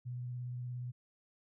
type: tone with vibrato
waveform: sine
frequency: 123.47 Hz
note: B2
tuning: in tune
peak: -38 dBFS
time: 0.05-0.92 s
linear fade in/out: 20 ms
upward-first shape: square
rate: 17 Hz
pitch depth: 14 cents each way
effects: none